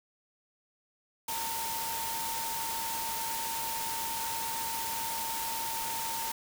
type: tone in noise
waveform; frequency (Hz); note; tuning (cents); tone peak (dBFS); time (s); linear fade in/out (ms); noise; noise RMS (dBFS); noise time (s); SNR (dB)
sine; 910; A#5; -42; -36; 1.28-6.32; 5; white; -36; 1.28-6.32; -3
effects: none